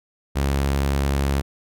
sawtooth tone with vibrato, 69.3 Hz, C#2, in tune, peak -15 dBFS, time 0.35-1.42 s, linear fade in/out 20 ms, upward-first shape triangle, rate 13 Hz, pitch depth 9 cents each way, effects none

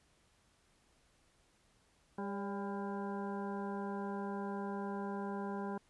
harmonic tone with a mistuned harmonic, 200 Hz, G3, 35 cents sharp, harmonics 1 / 2 / 3 / 4 / 5 / 7 / 8, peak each -40 / -43 / -50 / -46 / -47 / -54 / -56 dBFS, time 2.18-5.78 s, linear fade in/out 5 ms, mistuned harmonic 3, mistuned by -65 cents, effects pink hiss -71 dBFS RMS until 5.89 s + resampled to 24000 Hz

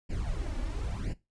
brown noise with flanger, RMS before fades -33 dBFS, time 0.09-1.14 s, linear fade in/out 20 ms, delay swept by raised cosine 0.41 to 3.51 ms, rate 0.98 Hz, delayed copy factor +0.8, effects noise-tail reverb RT60 0.2 s tail -17 dB re dry + resampled to 22050 Hz

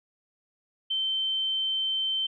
sine tone, 3100 Hz, G7, 20 cents flat, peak -25 dBFS, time 0.9-2.27 s, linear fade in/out 10 ms, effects none

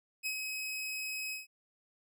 sawtooth tone with ADSR envelope, 2545 Hz, D#7, 39 cents sharp, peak -29 dBFS, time 0.23-1.47 s, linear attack 32 ms, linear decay 80 ms, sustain -4 dB, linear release 150 ms, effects none

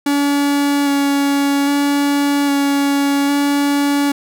45% pulse tone with vibrato, 283.2 Hz, C#4, 37 cents sharp, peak -13 dBFS, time 0.06-4.12 s, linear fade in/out 5 ms, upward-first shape square, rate 0.62 Hz, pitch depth 11 cents each way, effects none

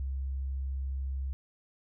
sine tone, 67 Hz, C2, 42 cents sharp, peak -31 dBFS, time 0-1.33 s, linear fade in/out 0 ms, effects none

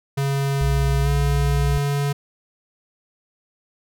square tone with pitch glide, 138.59 to 142.08 Hz, C#3 to C#3, 0 to +43 cents, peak -20 dBFS, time 0.17-2.13 s, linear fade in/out 10 ms, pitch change +43 cents, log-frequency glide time 1.03-1.08 s
sine tone, 61.6 Hz, B1, 4 cents flat, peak -19 dBFS, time 0.61-1.78 s, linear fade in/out 0 ms
effects none

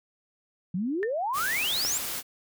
sine exponential sweep, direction up, 168.6 to 7750 Hz, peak -26 dBFS, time 0.74-1.98 s, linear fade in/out 5 ms
sine tone with exponential decay, 1800 Hz, A6, 39 cents sharp, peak -26 dBFS, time 1.03-1.12 s, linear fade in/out 0 ms, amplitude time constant 18 ms
white noise, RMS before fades -33 dBFS, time 1.33-2.23 s, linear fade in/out 50 ms
click, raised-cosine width 0.5 ms, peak -20 dBFS, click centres 1.85 s
effects none

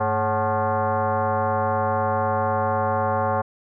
sine tone with frequency modulation, 100 Hz, G2, 35 cents sharp, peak -19 dBFS, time 0-3.42 s, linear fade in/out 10 ms, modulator 324 Hz, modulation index 3.3, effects none

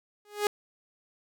sawtooth tone with exponential growth, 414.9 Hz, G#4, 2 cents flat, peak -17 dBFS, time 0.25-0.47 s, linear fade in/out 2 ms, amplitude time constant 47 ms, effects none

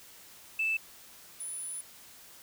sine tone pair in turn, 2637 / 9983 Hz, E7 / D#9, 0 / +5 cents, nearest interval octave + major seventh, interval 2305 cents, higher second, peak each -26 / -36 dBFS, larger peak first, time 0.59-0.77 / 1.4-1.81 s, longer second, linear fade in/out 5 ms, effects tanh soft clip ceiling -22 dBFS + white hiss -53 dBFS RMS until 2.42 s

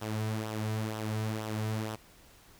sawtooth tone with flanger, 108.7 Hz, A2, 21 cents flat, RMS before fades -34 dBFS, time 0.01-1.96 s, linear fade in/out 10 ms, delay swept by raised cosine 0.43 to 3.63 ms, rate 2.1 Hz, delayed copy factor -0.55, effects pink hiss -58 dBFS RMS until 2.59 s

